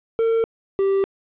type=tone pair in turn; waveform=triangle; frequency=454.2 / 390.7 Hz; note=A#4 / G4; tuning=-45 / -6 cents; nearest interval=minor third; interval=261 cents; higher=first; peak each=-14 dBFS; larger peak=neither; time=0.19-0.44 / 0.79-1.04 s; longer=neither; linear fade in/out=0 ms; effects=resampled to 8000 Hz + 9-bit